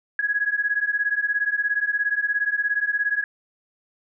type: beating tone pair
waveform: sine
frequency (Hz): 1659 / 1676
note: G#6 / G#6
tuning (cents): -2 / +15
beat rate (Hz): 17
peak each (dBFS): -24 / -23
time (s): 0.19-3.24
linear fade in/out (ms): 2
effects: none